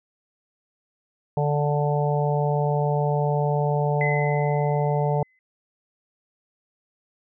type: harmonic tone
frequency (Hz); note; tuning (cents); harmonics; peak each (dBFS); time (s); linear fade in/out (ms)
146.83; D3; 0; 1 / 3 / 4 / 5 / 6; -22 / -27 / -28 / -29 / -30; 1.37-5.23; 2
type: tone with exponential decay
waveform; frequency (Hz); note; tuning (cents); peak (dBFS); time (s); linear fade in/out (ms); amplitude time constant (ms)
sine; 2035; C7; -49; -23; 4.01-5.39; 1; 300
effects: none